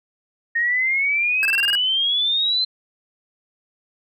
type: exponential sweep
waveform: sine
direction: up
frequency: 1843 to 4111 Hz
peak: -17 dBFS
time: 0.55-2.65 s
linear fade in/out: 10 ms
type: tone bursts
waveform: square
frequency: 1613 Hz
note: G6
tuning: 49 cents sharp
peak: -21 dBFS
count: 7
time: 1.43-1.752 s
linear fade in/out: 0 ms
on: 22 ms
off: 28 ms
effects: none